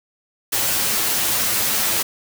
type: noise with comb filter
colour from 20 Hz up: white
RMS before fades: -20 dBFS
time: 0.52-2.03 s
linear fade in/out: 10 ms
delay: 9.1 ms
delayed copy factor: +0.65
effects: none